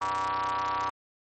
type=ring-modulated tone; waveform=45% pulse; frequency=94 Hz; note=F#2; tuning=28 cents sharp; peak=-24 dBFS; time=0.01-0.9 s; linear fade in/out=10 ms; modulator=1050 Hz; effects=MP3 32 kbps